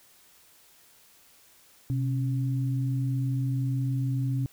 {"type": "tone pair together", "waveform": "sine", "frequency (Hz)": [128.72, 274.8], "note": ["C3", "C#4"], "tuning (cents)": [-28, -15], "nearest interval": "octave + minor second", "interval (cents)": 1313, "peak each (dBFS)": [-25, -34], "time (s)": [1.9, 4.46], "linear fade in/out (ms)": 0, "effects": ["white hiss -58 dBFS RMS until 4.52 s"]}